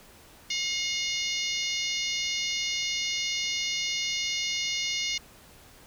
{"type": "harmonic tone", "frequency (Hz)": 717, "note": "F5", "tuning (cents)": 45, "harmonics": [3, 4, 5, 6, 7, 8, 9], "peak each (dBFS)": [-33, -34, -35, -36, -36, -37, -38], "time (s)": [0.5, 5.18], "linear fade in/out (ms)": 5, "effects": ["pink hiss -53 dBFS RMS until 5.86 s"]}